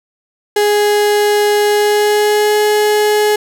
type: tone with pitch glide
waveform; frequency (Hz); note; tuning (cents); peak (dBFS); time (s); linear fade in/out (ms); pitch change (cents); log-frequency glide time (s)
35% pulse; 415.3 to 420.9; G#4 to G#4; 0 to +23; -8; 0.56-3.36; 5; +23; 1.68-2.56
effects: none